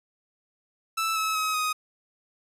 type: tone with pitch steps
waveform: sawtooth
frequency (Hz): 1318.5 / 1295.8 / 1273.6 / 1251.7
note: E6 / E6 / D#6 / D#6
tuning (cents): 0 / -30 / +40 / +10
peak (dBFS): -21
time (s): 0.97-1.73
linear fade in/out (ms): 10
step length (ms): 190
effects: resampled to 32000 Hz